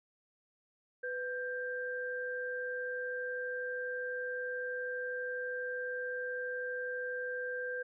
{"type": "tone pair together", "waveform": "sine", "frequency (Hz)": [498.6, 1583], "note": ["B4", "G6"], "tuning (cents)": [16, 17], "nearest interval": "octave + minor sixth", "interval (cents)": 2001, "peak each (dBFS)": [-38, -38], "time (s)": [1.03, 7.83], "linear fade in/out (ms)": 10, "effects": []}